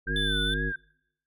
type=harmonic tone; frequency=51 Hz; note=G#1; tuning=31 cents flat; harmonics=1 / 3 / 5 / 7 / 9; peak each=-29 / -34 / -36 / -37 / -39 dBFS; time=0.06-0.73 s; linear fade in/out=50 ms
type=tone with vibrato; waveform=sine; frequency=1561 Hz; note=G6; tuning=8 cents flat; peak=-30 dBFS; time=0.07-0.76 s; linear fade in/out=5 ms; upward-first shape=sine; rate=2.2 Hz; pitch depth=110 cents each way
type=tone; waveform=triangle; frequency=3520 Hz; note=A7; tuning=in tune; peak=-26 dBFS; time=0.16-0.54 s; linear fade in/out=2 ms
effects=noise-tail reverb RT60 0.8 s tail -26 dB re dry